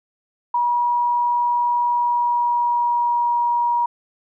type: tone with pitch glide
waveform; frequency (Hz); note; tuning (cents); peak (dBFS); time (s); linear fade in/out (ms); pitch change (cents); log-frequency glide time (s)
sine; 962 to 954.3; B5 to A#5; -46 to +40; -16; 0.54-3.86; 5; -14; 1.88-3.34
effects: none